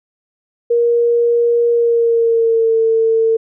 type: tone with pitch glide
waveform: sine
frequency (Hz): 472.1 to 450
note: A#4 to A4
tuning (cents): +22 to +39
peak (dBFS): -10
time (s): 0.7-3.37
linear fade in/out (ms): 10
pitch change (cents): -83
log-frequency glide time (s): 1.7-2.77
effects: none